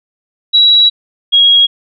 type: tone pair in turn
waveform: sine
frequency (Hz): 3894 / 3296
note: B7 / G#7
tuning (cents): -25 / -14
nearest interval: minor third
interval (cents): 289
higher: first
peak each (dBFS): -4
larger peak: neither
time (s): 0.53-0.9 / 1.32-1.67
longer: first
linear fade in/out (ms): 20
effects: none

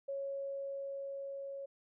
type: tone with level ramp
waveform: sine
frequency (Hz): 552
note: C#5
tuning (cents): -7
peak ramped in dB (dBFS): -36 to -41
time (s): 0.08-1.66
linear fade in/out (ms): 10
effects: none

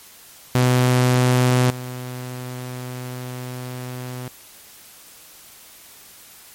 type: tone with level steps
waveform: sawtooth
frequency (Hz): 125.7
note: B2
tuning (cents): +31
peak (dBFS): -10 / -25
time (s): 0.55-4.28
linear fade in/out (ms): 2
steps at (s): 1.7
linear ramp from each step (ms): 2
effects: white hiss -45 dBFS RMS until 6.54 s + MP3 64 kbps

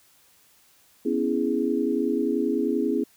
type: chord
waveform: sine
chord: C# minor seventh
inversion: third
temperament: equal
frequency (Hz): 246.9 / 277.2 / 329.6 / 415.3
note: B3 / C#4 / E4 / G#4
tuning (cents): 0 / 0 / 0 / 0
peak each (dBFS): -27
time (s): 1.05-3.04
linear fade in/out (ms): 10
effects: white hiss -59 dBFS RMS until 3.16 s

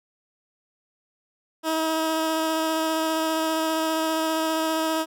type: tone with vibrato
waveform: 15% pulse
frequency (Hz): 319.5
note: D#4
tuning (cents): +46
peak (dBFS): -16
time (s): 1.63-5.06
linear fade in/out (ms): 50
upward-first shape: square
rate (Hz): 15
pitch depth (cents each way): 9
effects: none

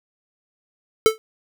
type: tone with exponential decay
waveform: square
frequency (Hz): 440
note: A4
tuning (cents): 0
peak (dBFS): -7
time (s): 1.06-1.18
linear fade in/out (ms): 0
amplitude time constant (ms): 24
effects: none

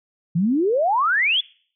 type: exponential sweep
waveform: sine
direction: up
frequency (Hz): 157.8 to 3520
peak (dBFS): -16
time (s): 0.35-1.41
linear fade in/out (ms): 10
effects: noise-tail reverb RT60 0.5 s tail -23 dB re dry

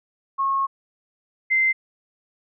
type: tone pair in turn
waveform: sine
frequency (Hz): 1089 / 2077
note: C#6 / C7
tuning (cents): -31 / -13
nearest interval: major seventh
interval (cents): 1118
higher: second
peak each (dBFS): -19 / -16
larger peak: second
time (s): 0.38-0.67 / 1.5-1.73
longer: first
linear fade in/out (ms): 20
effects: none

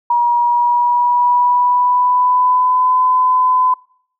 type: tone with pitch glide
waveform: sine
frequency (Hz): 956 to 1011.7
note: A#5 to B5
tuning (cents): +43 to +41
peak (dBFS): -10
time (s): 0.1-3.74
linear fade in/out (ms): 5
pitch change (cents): +98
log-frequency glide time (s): 0.37-2.96
effects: noise-tail reverb RT60 0.6 s tail -24 dB re dry

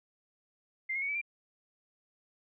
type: tone with pitch steps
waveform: sine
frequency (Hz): 2093 / 2159 / 2228 / 2298 / 2371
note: C7 / C#7 / C#7 / D7 / D7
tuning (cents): 0 / -46 / +8 / -38 / +16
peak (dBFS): -31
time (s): 0.89-1.215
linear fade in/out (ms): 10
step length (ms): 65
effects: none

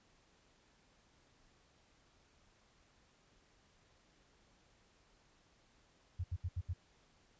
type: tone bursts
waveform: sine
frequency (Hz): 88.5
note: F2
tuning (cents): +23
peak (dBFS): -35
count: 5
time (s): 6.19-6.736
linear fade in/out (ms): 10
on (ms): 50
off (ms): 74
effects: pink hiss -70 dBFS RMS until 7.39 s + resampled to 16000 Hz

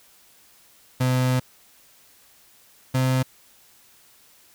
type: tone pair in turn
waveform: 35% pulse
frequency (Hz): 127.6 / 129.68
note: C3 / C3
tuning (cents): -43 / -15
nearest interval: unison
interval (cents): 28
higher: second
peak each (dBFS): -17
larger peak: neither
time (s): 1-1.4 / 2.94-3.23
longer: first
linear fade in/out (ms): 10
effects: white hiss -55 dBFS RMS until 4.54 s

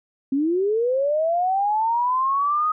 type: linear sweep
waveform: sine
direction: up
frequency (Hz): 261.6 to 1259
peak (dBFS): -18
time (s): 0.32-2.72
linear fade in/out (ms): 5
effects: none

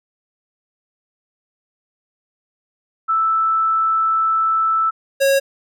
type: tone pair in turn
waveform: sine / square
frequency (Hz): 1318.5 / 548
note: E6 / C#5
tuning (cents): 0 / -20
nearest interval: octave + minor third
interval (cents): 1520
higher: first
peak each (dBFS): -14 / -13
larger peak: second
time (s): 3.08-4.91 / 5.2-5.4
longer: first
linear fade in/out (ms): 20
effects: none

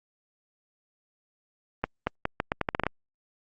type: accelerating click train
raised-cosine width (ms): 0.5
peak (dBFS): -10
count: 11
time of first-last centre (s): 1.84-2.867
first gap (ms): 230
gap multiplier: 0.8
effects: Opus 32 kbps

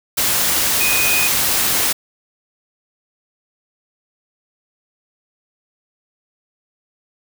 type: tone in noise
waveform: sine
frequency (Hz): 2489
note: D#7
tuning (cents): 0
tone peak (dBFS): -18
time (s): 0.8-1.28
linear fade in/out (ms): 10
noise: white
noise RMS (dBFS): -17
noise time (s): 0.17-1.93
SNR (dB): -4
effects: none

